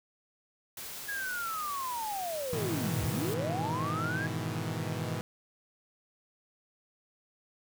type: noise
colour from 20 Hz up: white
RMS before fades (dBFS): -42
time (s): 0.77-3.34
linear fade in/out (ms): 2
type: linear two-way sweep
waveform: sine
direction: down then up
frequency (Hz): 1670 to 65.9 to 1670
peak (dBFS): -33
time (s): 1.08-4.27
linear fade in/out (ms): 10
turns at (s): 3.04
type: chord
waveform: sawtooth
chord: E major seventh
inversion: first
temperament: equal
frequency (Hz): 103.83 / 123.47 / 155.56 / 164.81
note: G#2 / B2 / D#3 / E3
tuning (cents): 0 / 0 / 0 / 0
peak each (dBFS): -34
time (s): 2.53-5.21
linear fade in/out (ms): 0
effects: none